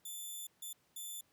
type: tone bursts at uneven times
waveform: 5% pulse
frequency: 3520 Hz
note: A7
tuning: in tune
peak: -35 dBFS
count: 3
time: 0.05-0.47 / 0.62-0.73 / 0.96-1.21 s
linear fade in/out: 5 ms
effects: pink hiss -73 dBFS RMS until 1.32 s + high-pass 100 Hz 12 dB/octave